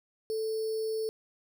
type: tone with sample-and-hold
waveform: sine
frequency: 440 Hz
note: A4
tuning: in tune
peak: -29 dBFS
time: 0.3-1.09 s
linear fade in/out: 0 ms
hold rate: 4900 Hz
effects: none